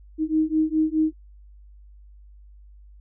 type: beating tone pair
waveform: sine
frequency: 311.1 / 315.9 Hz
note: D#4 / D#4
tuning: 0 / +26 cents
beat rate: 4.8 Hz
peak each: -22 / -22 dBFS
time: 0.18-1.13 s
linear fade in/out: 50 ms
effects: added 50 Hz sine -45 dBFS peak until 3 s